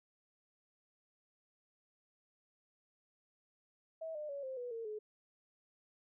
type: tone with pitch steps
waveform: sine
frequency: 646 / 602.7 / 562.4 / 524.7 / 489.6 / 456.8 / 426.2 Hz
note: E5 / D5 / C#5 / C5 / B4 / A#4 / G#4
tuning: -35 / +45 / +25 / +5 / -15 / -35 / +45 cents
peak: -40 dBFS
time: 4.01-4.99 s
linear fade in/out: 10 ms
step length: 140 ms
effects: none